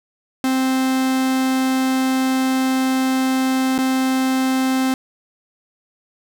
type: tone with dropouts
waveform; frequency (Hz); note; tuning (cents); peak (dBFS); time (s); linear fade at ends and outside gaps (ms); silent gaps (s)
45% pulse; 261.6; C4; 0; -16; 0.44-4.94; 1; 3.78-3.787
effects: none